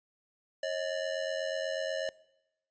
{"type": "ring-modulated tone", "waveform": "square", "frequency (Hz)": 587.3, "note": "D5", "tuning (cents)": 0, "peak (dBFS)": -29, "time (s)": [0.63, 2.09], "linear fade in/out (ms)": 0, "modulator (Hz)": 44.1, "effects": ["noise-tail reverb RT60 0.9 s tail -22 dB re dry", "resampled to 16000 Hz"]}